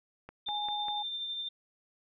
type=click train; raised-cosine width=0.5 ms; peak=-30 dBFS; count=4; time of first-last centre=0.29-0.884 s; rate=5.05 Hz
type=tone with tremolo; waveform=sine; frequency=3586 Hz; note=A7; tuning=32 cents sharp; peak=-33 dBFS; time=0.46-1.49 s; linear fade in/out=10 ms; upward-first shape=sine; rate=12 Hz; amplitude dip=30%
type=tone; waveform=sine; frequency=830.6 Hz; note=G#5; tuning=in tune; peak=-34 dBFS; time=0.48-1.03 s; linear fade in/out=10 ms
effects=none